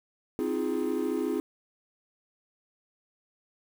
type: chord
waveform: triangle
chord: F minor seventh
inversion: second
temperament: equal with one note detuned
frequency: 261.6 / 316.4 / 349.2 / 415.3 Hz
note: C4 / Eb4 / F4 / Ab4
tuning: 0 / +29 / 0 / 0 cents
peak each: -30 dBFS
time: 0.39-1.4 s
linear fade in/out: 0 ms
effects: tanh soft clip ceiling -16 dBFS + 8-bit